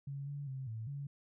sine tone with pitch steps, 139.5 / 142.9 / 132.7 / 111.4 / 141.1 Hz, C#3 / D3 / C3 / A2 / C#3, +11 / -47 / +25 / +22 / +31 cents, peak -39 dBFS, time 0.07-1.07 s, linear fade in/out 5 ms, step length 200 ms, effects none

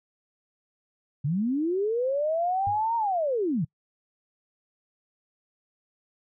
sine linear two-way sweep, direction up then down, 131.4 to 938 to 131.4 Hz, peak -23 dBFS, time 1.24-3.65 s, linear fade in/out 10 ms, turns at 2.96 s
sine tone with exponential decay, 100.2 Hz, G2, 38 cents sharp, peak -29 dBFS, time 2.67-2.87 s, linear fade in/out 0 ms, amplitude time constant 42 ms
effects noise-tail reverb RT60 0.1 s tail -25 dB re dry

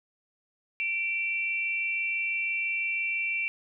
sine tone pair together, 2339 / 2713 Hz, D7 / E7, -8 / +49 cents, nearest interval minor third, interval 257 cents, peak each -28 / -32 dBFS, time 0.8-3.48 s, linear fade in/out 0 ms, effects none

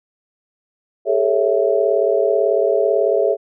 sine chord, A dominant seventh, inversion third, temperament equal with one note detuned, 401.9 / 440 / 554.4 / 659.3 Hz, G4 / A4 / C#5 / E5, +43 / 0 / 0 / 0 cents, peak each -19 dBFS, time 1.05-3.37 s, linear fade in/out 50 ms, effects none

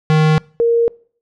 square / sine tone pair in turn, 155.56 / 466.2 Hz, D#3 / A#4, 0 / 0 cents, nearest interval octave + perfect fifth, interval 1900 cents, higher second, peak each -10 dBFS, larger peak neither, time 0.1-0.38 / 0.6-0.88 s, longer neither, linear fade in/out 0 ms, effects noise-tail reverb RT60 0.5 s tail -25 dB re dry + low-pass 4000 Hz 12 dB/octave

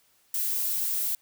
violet noise, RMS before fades -28 dBFS, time 0.34-1.15 s, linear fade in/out 2 ms, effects white hiss -65 dBFS RMS until 1.21 s

